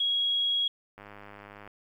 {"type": "tone", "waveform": "sine", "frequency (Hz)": 3310, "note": "G#7", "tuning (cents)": -6, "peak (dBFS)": -24, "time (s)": [0, 0.68], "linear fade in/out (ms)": 5}
{"type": "click train", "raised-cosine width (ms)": 0.5, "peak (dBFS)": -31, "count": 72, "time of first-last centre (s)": [0.98, 1.676], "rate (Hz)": 102}
{"effects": ["10-bit"]}